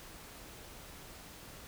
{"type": "silence", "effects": ["pink hiss -51 dBFS RMS until 1.67 s"]}